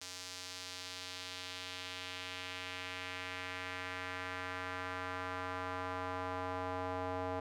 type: tone with band-pass filter sweep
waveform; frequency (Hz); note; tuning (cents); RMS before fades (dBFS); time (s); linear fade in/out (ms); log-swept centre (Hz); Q
square; 91.5; F#2; -19; -42; 0.01-7.4; 5; 5600 to 760; 1.4
effects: none